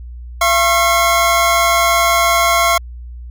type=tone pair together; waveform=25% pulse; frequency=680.1 / 1083 Hz; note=F5 / C#6; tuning=-46 / -41 cents; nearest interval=minor sixth; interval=805 cents; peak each=-10 dBFS; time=0.41-2.78 s; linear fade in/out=5 ms; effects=added 60 Hz sine -28 dBFS peak until 3.3 s